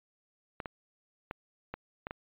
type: clicks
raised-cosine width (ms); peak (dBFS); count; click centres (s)
0.5; -22; 6; 0.602 / 0.658 / 1.311 / 1.74 / 2.069 / 2.109
effects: resampled to 8000 Hz